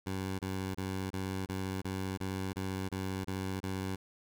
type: tone bursts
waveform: 15% pulse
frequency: 95 Hz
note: F#2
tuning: 46 cents sharp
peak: -28 dBFS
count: 11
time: 0.06-3.96 s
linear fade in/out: 10 ms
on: 330 ms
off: 27 ms
effects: none